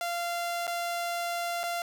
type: tone with dropouts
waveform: sawtooth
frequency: 691 Hz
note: F5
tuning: 19 cents flat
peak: -26 dBFS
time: 0.01-1.82 s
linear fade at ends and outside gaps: 1 ms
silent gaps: 0.669-0.677 / 1.633-1.637 s
effects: none